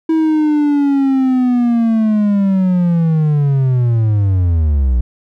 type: linear sweep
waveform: triangle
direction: down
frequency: 323.7 to 58.27 Hz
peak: -8 dBFS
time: 0.09-5.01 s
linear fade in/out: 5 ms
effects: none